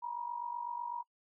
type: tone with amplitude modulation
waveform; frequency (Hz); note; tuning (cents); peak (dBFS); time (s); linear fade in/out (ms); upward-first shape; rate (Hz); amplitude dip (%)
sine; 956; A#5; +43; -33; 0.02-1.03; 20; sine; 48; 70
effects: noise-tail reverb RT60 0.1 s tail -23 dB re dry